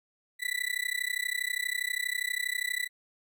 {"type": "tone with amplitude modulation", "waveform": "35% pulse", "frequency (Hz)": 1975.5, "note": "B6", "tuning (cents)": 0, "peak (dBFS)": -24, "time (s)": [0.39, 2.89], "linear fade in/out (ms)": 50, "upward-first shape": "sine", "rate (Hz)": 32.4, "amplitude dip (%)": 100, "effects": []}